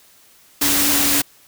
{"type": "tone in noise", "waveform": "sine", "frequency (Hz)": 286.3, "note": "D4", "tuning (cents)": -44, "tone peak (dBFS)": -24, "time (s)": [0.61, 1.22], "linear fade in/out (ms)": 10, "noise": "white", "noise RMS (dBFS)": -17, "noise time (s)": [0.61, 1.22], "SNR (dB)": -10, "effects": ["white hiss -51 dBFS RMS until 1.47 s"]}